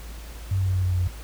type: tone with pitch steps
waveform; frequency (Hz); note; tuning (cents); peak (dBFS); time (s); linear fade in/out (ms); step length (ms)
sine; 95.9 / 94.8 / 93.71 / 92.63 / 91.57 / 90.52 / 89.48; G2 / F#2 / F#2 / F#2 / F#2 / F#2 / F2; -37 / +43 / +23 / +2 / -17 / -37 / +43; -20; 0.51-1.077; 5; 81
effects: added 55 Hz sine -36 dBFS peak until 1.23 s + pink hiss -45 dBFS RMS until 1.23 s